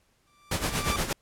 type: tone with exponential growth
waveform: sawtooth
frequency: 1174.7 Hz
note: D6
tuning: in tune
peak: -23 dBFS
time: 0.27-0.96 s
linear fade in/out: 0 ms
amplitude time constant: 150 ms
type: noise with tremolo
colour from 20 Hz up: pink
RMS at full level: -26 dBFS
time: 0.51-1.13 s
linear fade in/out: 5 ms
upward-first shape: sine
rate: 8.5 Hz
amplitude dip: 70%
effects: pink hiss -68 dBFS RMS until 1.21 s + low-pass 12000 Hz 12 dB/octave